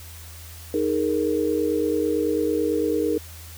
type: chord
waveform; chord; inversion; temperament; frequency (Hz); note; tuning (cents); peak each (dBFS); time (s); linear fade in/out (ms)
sine; D# suspended fourth; none; equal with one note detuned; 311.1 / 417.2 / 466.2; D#4 / G#4 / A#4; 0 / +8 / 0; -24 / -25 / -24; 0.74-3.18; 2
effects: added 82 Hz sine -40 dBFS peak until 3.57 s + white hiss -44 dBFS RMS until 3.57 s

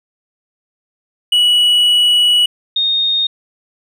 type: tone pair in turn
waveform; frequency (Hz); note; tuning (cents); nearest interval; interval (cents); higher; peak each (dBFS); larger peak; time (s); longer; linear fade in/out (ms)
triangle / sine; 2934 / 3697; F#7 / A#7; -15 / -15; major third; 400; second; -7 / -12; first; 1.32-2.46 / 2.76-3.27; first; 5
effects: none

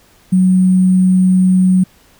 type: tone with sample-and-hold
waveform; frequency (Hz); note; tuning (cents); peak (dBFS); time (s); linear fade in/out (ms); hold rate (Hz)
sine; 185; F#3; 0; -7; 0.32-1.84; 10; 8820
effects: pink hiss -49 dBFS RMS until 2.19 s

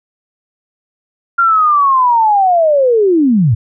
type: linear sweep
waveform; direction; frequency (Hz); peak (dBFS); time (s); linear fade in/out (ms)
sine; down; 1396.9 to 98; -7; 1.38-3.55; 10
effects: none

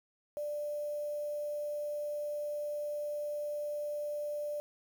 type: tone with quantisation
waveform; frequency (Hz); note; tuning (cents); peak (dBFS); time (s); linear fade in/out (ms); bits
sine; 590; D5; +8; -34; 0.37-4.6; 0; 9
effects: none

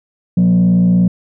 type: tone with frequency modulation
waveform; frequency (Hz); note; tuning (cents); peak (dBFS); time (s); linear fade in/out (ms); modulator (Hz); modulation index
sine; 180.7; F#3; -41; -6; 0.37-1.08; 5; 57.3; 0.51
effects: tanh soft clip ceiling -6 dBFS

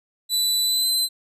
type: tone with pitch glide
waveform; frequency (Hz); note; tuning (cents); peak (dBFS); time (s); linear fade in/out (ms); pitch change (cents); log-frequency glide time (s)
sawtooth; 3978 to 4055; B7 to B7; +12 to +45; -16; 0.29-1.09; 50; +33; 0.62-0.89
effects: resampled to 32000 Hz

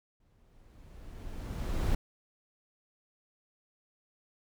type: noise with exponential growth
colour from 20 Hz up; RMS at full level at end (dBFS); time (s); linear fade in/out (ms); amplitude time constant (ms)
brown; -27; 0.2-1.95; 5; 380
effects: none

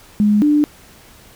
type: tone pair in turn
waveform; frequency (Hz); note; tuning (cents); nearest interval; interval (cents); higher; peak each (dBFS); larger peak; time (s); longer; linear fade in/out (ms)
sine; 208.6 / 296.5; G#3 / D4; +8 / +17; tritone; 609; second; -10; neither; 0.2-0.42 / 0.42-0.64; neither; 0
effects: pink hiss -45 dBFS RMS until 1.35 s

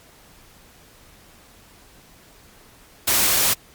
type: noise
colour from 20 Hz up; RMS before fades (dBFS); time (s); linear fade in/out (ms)
white; -18; 3.07-3.54; 10
effects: pink hiss -50 dBFS RMS until 3.74 s + MP3 96 kbps

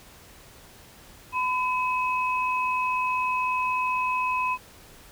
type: tone pair together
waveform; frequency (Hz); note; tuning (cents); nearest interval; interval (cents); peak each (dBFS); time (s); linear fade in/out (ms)
sine; 1006.9 / 2557; B5 / D#7; +33 / +47; octave + major third; 1614; -24 / -29; 1.32-4.58; 50
effects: pink hiss -50 dBFS RMS until 5.11 s

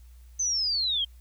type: linear sweep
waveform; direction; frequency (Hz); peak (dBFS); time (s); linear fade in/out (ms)
sine; down; 6240 to 3115; -24; 0.39-1.05; 10
effects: added 60 Hz sine -47 dBFS peak until 1.2 s + white hiss -65 dBFS RMS until 1.2 s

